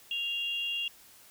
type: tone pair together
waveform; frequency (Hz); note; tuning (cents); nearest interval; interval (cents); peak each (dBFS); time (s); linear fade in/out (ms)
sine; 2788 / 3307; F7 / G#7; -4 / -8; minor third; 296; -31 / -37; 0.11-0.88; 2
effects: white hiss -56 dBFS RMS until 1.3 s